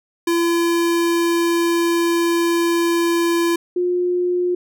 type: tone pair in turn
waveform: square / sine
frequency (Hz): 339.5 / 356.8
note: F4 / F4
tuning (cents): -49 / +37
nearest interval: minor second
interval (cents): 86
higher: second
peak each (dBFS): -16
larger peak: neither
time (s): 0.27-3.56 / 3.76-4.55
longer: first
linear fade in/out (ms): 5
effects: none